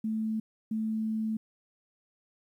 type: tone pair in turn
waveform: sine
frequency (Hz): 219.4 / 219.4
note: A3 / A3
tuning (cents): -5 / -5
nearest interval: unison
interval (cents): 0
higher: neither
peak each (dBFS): -28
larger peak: neither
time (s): 0.04-0.4 / 0.71-1.37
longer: second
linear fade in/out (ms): 5
effects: 11-bit